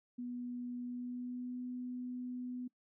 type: tone with pitch glide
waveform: sine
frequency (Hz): 244.9 to 249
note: B3 to B3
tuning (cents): -14 to +14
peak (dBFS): -39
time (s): 0.18-2.68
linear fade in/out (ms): 10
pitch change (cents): +28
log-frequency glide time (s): 0.81-1.59
effects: noise-tail reverb RT60 0.1 s tail -22 dB re dry